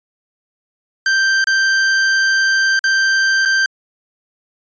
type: tone with dropouts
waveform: 45% pulse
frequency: 1568 Hz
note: G6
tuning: in tune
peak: -12 dBFS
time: 1.06-3.66 s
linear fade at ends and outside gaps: 2 ms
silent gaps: 1.442-1.471 / 2.792-2.84 / 3.452-3.457 s
effects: resampled to 16000 Hz